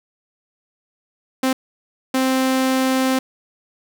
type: tone bursts at uneven times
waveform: sawtooth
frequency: 261.6 Hz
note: C4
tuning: in tune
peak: -12 dBFS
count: 2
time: 1.43-1.53 / 2.14-3.19 s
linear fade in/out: 5 ms
effects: none